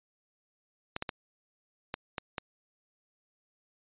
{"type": "clicks", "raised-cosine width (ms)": 0.3, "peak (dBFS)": -17, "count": 6, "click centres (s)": [0.964, 1.024, 1.092, 1.941, 2.182, 2.382], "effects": ["resampled to 8000 Hz"]}